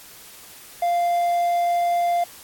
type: tone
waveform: triangle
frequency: 696 Hz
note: F5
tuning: 6 cents flat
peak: -16 dBFS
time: 0.82-2.24 s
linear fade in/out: 5 ms
effects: white hiss -44 dBFS RMS until 2.43 s + AAC 64 kbps

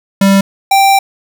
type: tone pair in turn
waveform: square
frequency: 196 / 784 Hz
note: G3 / G5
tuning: 0 / 0 cents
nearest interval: 2 octaves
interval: 2400 cents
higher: second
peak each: -6 dBFS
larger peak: neither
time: 0.21-0.41 / 0.71-0.99 s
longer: second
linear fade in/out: 5 ms
effects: none

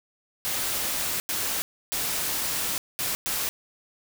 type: noise bursts at uneven times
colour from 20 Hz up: white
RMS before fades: -28 dBFS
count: 5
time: 0.45-1.2 / 1.29-1.62 / 1.92-2.78 / 2.99-3.15 / 3.26-3.49 s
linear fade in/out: 0 ms
effects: none

